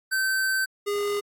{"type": "tone pair in turn", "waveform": "square", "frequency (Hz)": [1544, 409], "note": ["G6", "G#4"], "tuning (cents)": [-27, -26], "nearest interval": "octave + major seventh", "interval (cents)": 2299, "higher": "first", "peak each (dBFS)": [-23, -25], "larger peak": "first", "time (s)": [[0.11, 0.66], [0.86, 1.21]], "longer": "first", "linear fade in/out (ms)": 20, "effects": ["AAC 64 kbps"]}